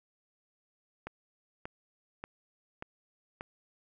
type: click train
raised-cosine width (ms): 0.5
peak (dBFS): -24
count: 5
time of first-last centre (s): 1.07-3.409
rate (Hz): 1.71
effects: none